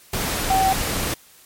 sine tone in noise, 765 Hz, G5, 42 cents flat, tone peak -15 dBFS, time 0.5-0.73 s, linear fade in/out 5 ms, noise pink, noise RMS -24 dBFS, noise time 0.13-1.14 s, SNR +6 dB, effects white hiss -50 dBFS RMS until 1.45 s + MP3 64 kbps

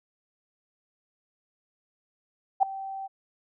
sine tone with ADSR envelope, 776 Hz, G5, 18 cents flat, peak -14 dBFS, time 2.6-3.08 s, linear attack 28 ms, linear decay 4 ms, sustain -19 dB, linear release 24 ms, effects none

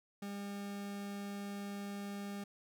40% pulse tone, 201.2 Hz, G3, 45 cents sharp, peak -40 dBFS, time 0.22-2.44 s, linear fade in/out 5 ms, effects none

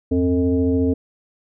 sine tone with frequency modulation, 266 Hz, C4, 29 cents sharp, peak -15 dBFS, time 0.11-0.94 s, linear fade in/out 10 ms, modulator 182 Hz, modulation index 1, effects none

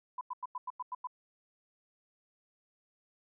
sine tone bursts, 1000 Hz, B5, 21 cents sharp, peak -35 dBFS, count 8, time 0.18-1.072 s, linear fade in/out 5 ms, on 31 ms, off 92 ms, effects none

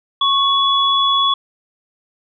sine tone pair together, 1104 / 3399 Hz, C#6 / G#7, -7 / +39 cents, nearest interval octave + perfect fifth, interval 1946 cents, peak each -15 / -15 dBFS, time 0.21-1.34 s, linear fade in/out 5 ms, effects none

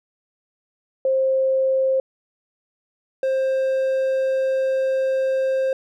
sine / triangle tone pair in turn, 529 / 529 Hz, C5 / C5, +19 / +19 cents, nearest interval unison, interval 0 cents, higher neither, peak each -16 dBFS, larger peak neither, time 1.05-2 / 3.23-5.73 s, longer second, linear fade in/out 2 ms, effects none

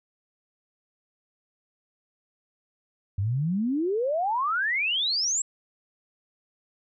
sine exponential sweep, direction up, 92.5 to 7770 Hz, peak -23 dBFS, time 3.18-5.42 s, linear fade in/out 5 ms, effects none

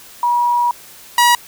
sine / sawtooth tone pair in turn, 962 / 962 Hz, B5 / B5, -46 / -46 cents, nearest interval unison, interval 0 cents, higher neither, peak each -12 / -5 dBFS, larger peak second, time 0.23-0.71 / 1.18-1.35 s, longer first, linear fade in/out 2 ms, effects white hiss -40 dBFS RMS until 1.47 s

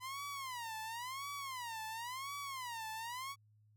sawtooth tone with vibrato, 1000 Hz, B5, 21 cents sharp, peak -38 dBFS, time 0-3.36 s, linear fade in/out 50 ms, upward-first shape sine, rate 0.95 Hz, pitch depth 230 cents each way, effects added 106 Hz sine -65 dBFS peak until 3.76 s

